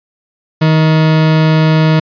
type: tone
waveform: 40% pulse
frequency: 157.5 Hz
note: D#3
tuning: 21 cents sharp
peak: -6 dBFS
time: 0.61-2 s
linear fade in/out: 10 ms
effects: resampled to 11025 Hz